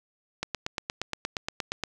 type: click train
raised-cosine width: 0.2 ms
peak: -12 dBFS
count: 13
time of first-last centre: 0.43-1.837 s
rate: 8.53 Hz
effects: none